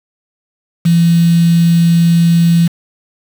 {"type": "tone with quantisation", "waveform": "sine", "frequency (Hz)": 168.7, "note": "E3", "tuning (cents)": 40, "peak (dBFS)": -6, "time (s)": [0.85, 2.68], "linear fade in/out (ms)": 10, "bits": 4, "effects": []}